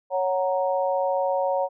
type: chord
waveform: sine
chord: F# major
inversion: second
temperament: equal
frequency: 554.4 / 740 / 932.3 Hz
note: C#5 / F#5 / A#5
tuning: 0 / 0 / 0 cents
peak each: -23 / -27 / -28 dBFS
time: 0.1-1.69 s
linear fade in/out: 50 ms
effects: none